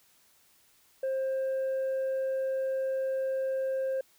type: tone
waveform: sine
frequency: 530 Hz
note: C5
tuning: 22 cents sharp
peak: -25 dBFS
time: 1.03-4.01 s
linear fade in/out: 5 ms
effects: tanh soft clip ceiling -27 dBFS + white hiss -64 dBFS RMS until 4.18 s